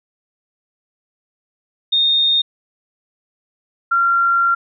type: tone pair in turn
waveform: sine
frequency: 3677 / 1377.3 Hz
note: A#7 / F6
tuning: -24 / -24 cents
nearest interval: octave + perfect fourth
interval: 1700 cents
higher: first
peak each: -12 dBFS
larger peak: neither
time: 1.92-2.42 / 3.91-4.55 s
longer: second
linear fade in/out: 10 ms
effects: none